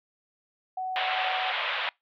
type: tone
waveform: sine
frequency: 747 Hz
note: F#5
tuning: 16 cents sharp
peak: -29 dBFS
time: 0.77-1.52 s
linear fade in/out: 5 ms
type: band-pass noise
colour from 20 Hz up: white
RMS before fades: -30 dBFS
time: 0.96-1.89 s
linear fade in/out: 0 ms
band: 540 to 3500 Hz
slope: 48 dB/octave
effects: noise-tail reverb RT60 0.2 s tail -26 dB re dry